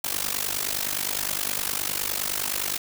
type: noise with amplitude modulation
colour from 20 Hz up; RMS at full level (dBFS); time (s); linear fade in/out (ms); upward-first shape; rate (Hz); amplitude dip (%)
white; -24; 0.04-2.78; 5; sine; 49.7; 90
effects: none